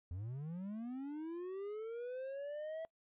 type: linear sweep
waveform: triangle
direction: up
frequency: 82.3 to 655 Hz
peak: -39 dBFS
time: 0.11-2.85 s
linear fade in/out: 0 ms
effects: noise-tail reverb RT60 0.1 s tail -24 dB re dry + resampled to 8000 Hz